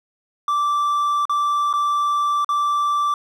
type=tone with dropouts; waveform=triangle; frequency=1169 Hz; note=D6; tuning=8 cents flat; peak=-15 dBFS; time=0.48-3.14 s; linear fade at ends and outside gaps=2 ms; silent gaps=1.254-1.295 / 1.729-1.737 / 2.446-2.49 s; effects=none